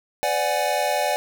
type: chord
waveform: square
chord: G# half-diminished seventh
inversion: first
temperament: equal with one note detuned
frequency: 505.4 / 587.3 / 740 / 830.6 Hz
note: B4 / D5 / F#5 / G#5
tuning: +40 / 0 / 0 / 0 cents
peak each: -31 / -25 / -26 / -27 dBFS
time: 0.23-1.16 s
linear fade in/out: 0 ms
effects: none